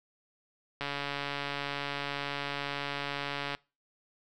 click train, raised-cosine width 0.3 ms, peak -18 dBFS, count 390, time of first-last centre 0.81-3.549 s, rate 142 Hz, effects noise-tail reverb RT60 0.3 s tail -24 dB re dry

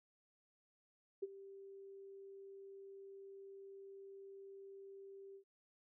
sine tone with ADSR envelope, 392 Hz, G4, in tune, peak -36 dBFS, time 1.22-5.44 s, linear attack 12 ms, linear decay 31 ms, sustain -16 dB, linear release 87 ms, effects none

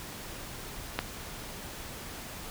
click, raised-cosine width 0.3 ms, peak -11 dBFS, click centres 0.99 s, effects pink hiss -42 dBFS RMS until 2.5 s

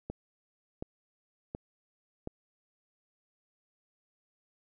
click train, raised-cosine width 2 ms, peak -23 dBFS, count 4, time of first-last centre 0.1-2.274 s, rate 1.38 Hz, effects none

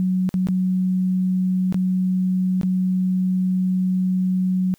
sine tone with dropouts, 185 Hz, F#3, in tune, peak -17 dBFS, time 0-4.74 s, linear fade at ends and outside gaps 0 ms, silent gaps 0.291-0.341 / 0.471-0.486 / 1.725-1.744 / 2.613-2.632 s, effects white hiss -59 dBFS RMS until 4.78 s

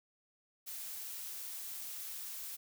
blue noise, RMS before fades -44 dBFS, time 0.66-2.57 s, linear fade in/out 20 ms, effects none

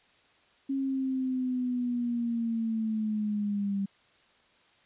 sine linear sweep, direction down, 273 to 196 Hz, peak -27 dBFS, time 0.69-3.86 s, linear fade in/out 10 ms, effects white hiss -63 dBFS RMS until 4.85 s + resampled to 8000 Hz

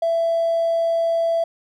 triangle tone with hard clipping, 666 Hz, E5, 18 cents sharp, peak -17 dBFS, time 0.02-1.44 s, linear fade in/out 5 ms, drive 3 dB, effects none

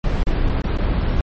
brown noise with dropouts, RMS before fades -18 dBFS, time 0.04-1.21 s, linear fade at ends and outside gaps 2 ms, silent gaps 0.232-0.268 / 0.49-0.495 / 0.62-0.64 / 0.775-0.784 s, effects low-pass 4000 Hz 12 dB/octave + MP3 32 kbps

